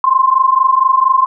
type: tone pair together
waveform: sine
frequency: 1039.7 / 1064 Hz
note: C6 / C6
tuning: -11 / +29 cents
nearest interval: unison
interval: 40 cents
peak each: -11 dBFS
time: 0.04-1.26 s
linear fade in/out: 2 ms
effects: none